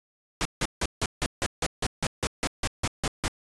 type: noise bursts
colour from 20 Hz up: pink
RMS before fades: -26 dBFS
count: 15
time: 0.41-3.28 s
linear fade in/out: 0 ms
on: 42 ms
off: 160 ms
effects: resampled to 22050 Hz